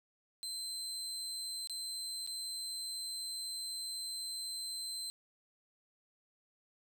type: tone with dropouts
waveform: 30% pulse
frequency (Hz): 4094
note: C8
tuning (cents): -38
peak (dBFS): -36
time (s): 0.43-5.1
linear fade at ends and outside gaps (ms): 0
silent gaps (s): 1.673-1.697 / 2.265-2.274
effects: none